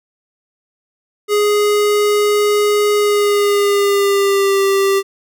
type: tone with pitch glide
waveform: square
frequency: 415.3 to 392.2 Hz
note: G#4 to G4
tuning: 0 to +1 cents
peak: -12 dBFS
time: 1.28-5.03 s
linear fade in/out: 50 ms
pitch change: -99 cents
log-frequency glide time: 2.96-4.63 s
effects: none